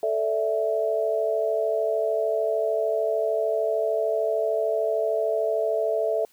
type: chord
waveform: sine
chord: A suspended fourth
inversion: none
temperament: just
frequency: 440 / 586.7 / 660 Hz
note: A4 / D5 / E5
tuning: 0 / -2 / +2 cents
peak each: -26 / -29 / -24 dBFS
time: 0.03-6.25 s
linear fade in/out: 2 ms
effects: white hiss -60 dBFS RMS until 6.32 s